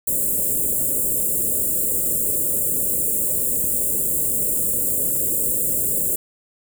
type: band-stop noise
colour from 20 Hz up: white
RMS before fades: -21 dBFS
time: 0.07-6.16 s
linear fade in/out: 5 ms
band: 600 to 7300 Hz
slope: 96 dB/octave
effects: none